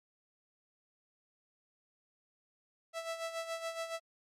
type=tone with tremolo; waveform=sawtooth; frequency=659.3 Hz; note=E5; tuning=in tune; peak=-31 dBFS; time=2.93-4 s; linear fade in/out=50 ms; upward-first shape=sine; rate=7.1 Hz; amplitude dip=65%; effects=low-pass 10000 Hz 12 dB/octave + MP3 96 kbps